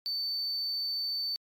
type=tone; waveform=sine; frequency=4537 Hz; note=C#8; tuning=39 cents sharp; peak=-27 dBFS; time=0.06-1.36 s; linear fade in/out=0 ms; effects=tanh soft clip ceiling -29 dBFS + MP3 96 kbps